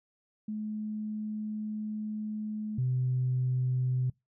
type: tone pair in turn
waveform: sine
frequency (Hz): 213.7 / 127.36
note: G#3 / C3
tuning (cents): +50 / -46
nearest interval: major sixth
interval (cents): 896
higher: first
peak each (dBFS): -32 / -25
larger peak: second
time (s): 0.48-2.78 / 2.78-4.1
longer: first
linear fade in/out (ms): 5
effects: noise-tail reverb RT60 0.2 s tail -25 dB re dry + tanh soft clip ceiling -21 dBFS